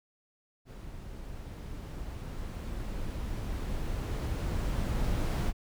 brown noise with level ramp, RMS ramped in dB -44 to -28 dBFS, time 0.65-5.53 s, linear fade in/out 50 ms, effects none

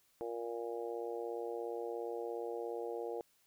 harmonic tone, 117.1 Hz, A#2, 8 cents sharp, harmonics 3 / 4 / 5 / 6 / 7, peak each -44 / -40 / -48 / -49 / -49 dBFS, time 0.21-3.21 s, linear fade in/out 0 ms, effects white hiss -72 dBFS RMS until 3.46 s

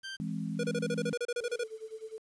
20% pulse tone, 1568 Hz, G6, in tune, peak -34 dBFS, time 0.03-0.17 s, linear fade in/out 20 ms
sine chord, E augmented, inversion none, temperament equal, 164.81 / 207.7 / 261.6 Hz, E3 / G#3 / B#3, 0 / 0 / 0 cents, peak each -36 / -36 / -40 dBFS, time 0.2-1.13 s, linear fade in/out 0 ms
square tone bursts, 481.5 Hz, B4, 44 cents flat, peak -31 dBFS, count 14, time 0.59-1.637 s, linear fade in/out 5 ms, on 46 ms, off 31 ms
sine tone with tremolo, 440 Hz, A4, in tune, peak -37 dBFS, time 1.41-2.18 s, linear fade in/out 0 ms, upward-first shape sine, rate 9.8 Hz, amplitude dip 90%
effects resampled to 22050 Hz + 10-bit

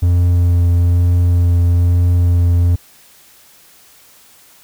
triangle tone with vibrato, 87.31 Hz, F2, in tune, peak -7 dBFS, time 0.02-2.76 s, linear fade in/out 10 ms, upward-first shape triangle, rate 1.1 Hz, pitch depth 14 cents each way, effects white hiss -46 dBFS RMS until 4.63 s

